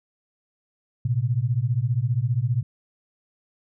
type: beating tone pair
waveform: sine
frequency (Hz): 113.7 / 128.7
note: A#2 / C3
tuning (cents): -43 / -28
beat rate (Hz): 15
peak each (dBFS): -23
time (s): 1.05-2.63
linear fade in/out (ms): 5
effects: none